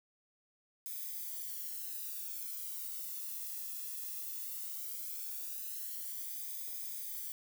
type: noise with flanger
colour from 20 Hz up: violet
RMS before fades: -42 dBFS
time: 0.86-7.32 s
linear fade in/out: 0 ms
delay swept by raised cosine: 0.7 to 1.33 ms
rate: 0.17 Hz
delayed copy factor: -0.75
effects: none